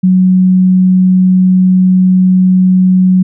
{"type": "tone", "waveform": "sine", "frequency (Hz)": 185, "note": "F#3", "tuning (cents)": 0, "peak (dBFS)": -4, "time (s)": [0.03, 3.23], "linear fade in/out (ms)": 10, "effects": []}